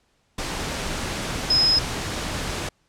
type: tone in noise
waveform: sine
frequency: 5110 Hz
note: D#8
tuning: 45 cents sharp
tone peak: -15 dBFS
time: 1.5-1.79 s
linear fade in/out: 5 ms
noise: pink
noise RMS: -28 dBFS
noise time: 0.38-2.69 s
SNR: +10 dB
effects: pink hiss -66 dBFS RMS until 2.88 s + low-pass 8000 Hz 12 dB/octave